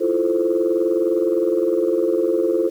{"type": "chord", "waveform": "sine", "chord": "F major seventh", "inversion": "third", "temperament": "equal", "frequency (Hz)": [329.6, 349.2, 440, 523.3], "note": ["E4", "F4", "A4", "C5"], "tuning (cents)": [0, 0, 0, 0], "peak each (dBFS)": [-23, -19, -21, -22], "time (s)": [0, 2.7], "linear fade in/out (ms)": 20, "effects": ["tanh soft clip ceiling -8 dBFS", "8-bit"]}